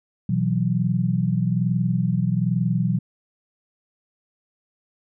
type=chord; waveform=sine; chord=B suspended fourth; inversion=none; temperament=equal with one note detuned; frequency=123.47 / 164.81 / 185.85 Hz; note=B2 / E3 / F#3; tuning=0 / 0 / +8 cents; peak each=-23 dBFS; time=0.29-2.99 s; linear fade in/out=5 ms; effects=none